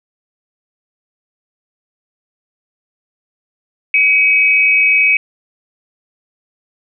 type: tone pair together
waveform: sine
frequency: 2267 / 2545 Hz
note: C#7 / D#7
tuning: +38 / +39 cents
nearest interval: major second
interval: 201 cents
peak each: -11 dBFS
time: 3.94-5.17 s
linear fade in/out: 2 ms
effects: none